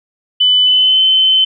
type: tone with pitch glide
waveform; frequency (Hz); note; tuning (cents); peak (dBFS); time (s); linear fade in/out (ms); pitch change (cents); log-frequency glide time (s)
sine; 3000 to 3063; F#7 to G7; +23 to -41; -7; 0.4-1.45; 10; +36; 0.64-1.02
effects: none